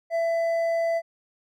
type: tone with hard clipping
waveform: triangle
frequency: 667 Hz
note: E5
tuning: 20 cents sharp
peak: -23 dBFS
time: 0.1-1.02 s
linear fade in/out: 50 ms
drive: 8 dB
effects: none